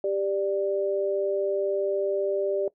sine tone pair together, 394.3 / 589.7 Hz, G4 / D5, +10 / +7 cents, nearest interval perfect fifth, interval 697 cents, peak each -26 dBFS, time 0.04-2.68 s, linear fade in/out 2 ms, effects noise-tail reverb RT60 0.1 s tail -19 dB re dry

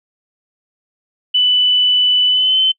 sine tone with pitch glide, 2986 to 3065 Hz, F#7 to G7, +15 to -40 cents, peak -10 dBFS, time 1.34-2.72 s, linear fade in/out 10 ms, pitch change +45 cents, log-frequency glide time 2.27-2.6 s, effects noise-tail reverb RT60 0.1 s tail -23 dB re dry

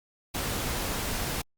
pink noise, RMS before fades -31 dBFS, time 0.34-1.42 s, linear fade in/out 10 ms, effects Opus 48 kbps

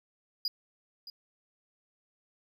triangle tone with echo, 4889 Hz, D#8, 31 cents flat, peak -27 dBFS, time 0.45-0.48 s, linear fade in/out 2 ms, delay 620 ms, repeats 1, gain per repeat -14 dB, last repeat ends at 1.1 s, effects none

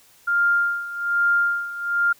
sine tone with tremolo, 1400 Hz, F6, 4 cents sharp, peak -15 dBFS, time 0.27-2.13 s, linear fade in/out 10 ms, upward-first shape sine, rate 1.2 Hz, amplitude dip 80%, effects white hiss -54 dBFS RMS until 2.19 s

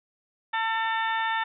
harmonic tone with a mistuned harmonic, 448.5 Hz, A4, 33 cents sharp, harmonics 2 / 3 / 4 / 5 / 6 / 7 / 8, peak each -27 / -33 / -29 / -39 / -43 / -43 / -38 dBFS, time 0.53-1.44 s, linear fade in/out 10 ms, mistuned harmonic 7, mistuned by -88 cents, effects none

